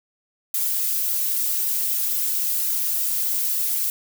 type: noise with flanger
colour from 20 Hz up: violet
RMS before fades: -23 dBFS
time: 0.54-3.9 s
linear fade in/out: 2 ms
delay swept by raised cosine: 1.7 to 4.4 ms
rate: 3.6 Hz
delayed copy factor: -1
effects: none